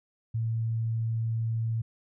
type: tone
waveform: sine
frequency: 113.4 Hz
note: A#2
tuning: 47 cents flat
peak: -26 dBFS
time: 0.34-1.82 s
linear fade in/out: 10 ms
effects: none